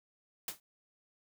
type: noise with exponential decay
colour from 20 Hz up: white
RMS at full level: -34 dBFS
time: 0.48-0.6 s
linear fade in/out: 2 ms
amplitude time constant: 26 ms
effects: none